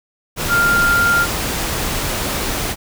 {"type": "tone in noise", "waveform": "sine", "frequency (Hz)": 1396.9, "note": "F6", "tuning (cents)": 0, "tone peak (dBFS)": -12, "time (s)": [0.48, 1.27], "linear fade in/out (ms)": 50, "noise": "pink", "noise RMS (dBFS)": -21, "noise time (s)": [0.36, 2.76], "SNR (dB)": 6, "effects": []}